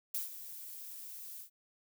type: noise with ADSR envelope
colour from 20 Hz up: violet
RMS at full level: -35 dBFS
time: 0.14-1.5 s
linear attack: 7 ms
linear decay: 140 ms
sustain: -12 dB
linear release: 98 ms
effects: none